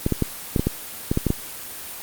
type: clicks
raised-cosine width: 3 ms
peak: -6 dBFS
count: 10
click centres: 0.064 / 0.123 / 0.223 / 0.562 / 0.595 / 0.67 / 1.115 / 1.174 / 1.267 / 1.304 s
effects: white hiss -35 dBFS RMS until 2.02 s + Opus 24 kbps